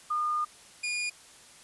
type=tone pair in turn; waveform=sine / sawtooth; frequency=1217 / 2434 Hz; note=D#6 / D#7; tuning=-39 / -39 cents; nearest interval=octave; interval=1200 cents; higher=second; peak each=-26 dBFS; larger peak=neither; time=0.1-0.45 / 0.83-1.1 s; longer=first; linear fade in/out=10 ms; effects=white hiss -53 dBFS RMS until 1.63 s + resampled to 24000 Hz